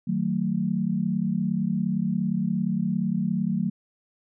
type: chord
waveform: sine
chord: D# diminished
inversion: none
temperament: just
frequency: 155.56 / 186.68 / 224 Hz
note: D#3 / F#3 / A3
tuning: 0 / +16 / +31 cents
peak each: -30 / -25 / -27 dBFS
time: 0.07-3.7 s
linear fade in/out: 10 ms
effects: none